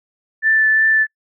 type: tone with vibrato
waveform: sine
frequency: 1760 Hz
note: A6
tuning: in tune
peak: -11 dBFS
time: 0.42-1.07 s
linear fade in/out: 50 ms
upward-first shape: triangle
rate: 2.8 Hz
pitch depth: 11 cents each way
effects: noise-tail reverb RT60 0.1 s tail -24 dB re dry